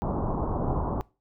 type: low-pass noise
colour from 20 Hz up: pink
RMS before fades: -28 dBFS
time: 0.02-1.01 s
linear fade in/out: 0 ms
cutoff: 1100 Hz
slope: 48 dB/octave
effects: noise-tail reverb RT60 0.3 s tail -22 dB re dry